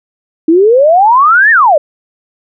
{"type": "exponential two-way sweep", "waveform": "sine", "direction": "up then down", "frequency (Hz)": [311.1, 1864.7, 557], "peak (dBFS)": -3, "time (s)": [0.48, 1.78], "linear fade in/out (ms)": 5, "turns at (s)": 1.51, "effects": []}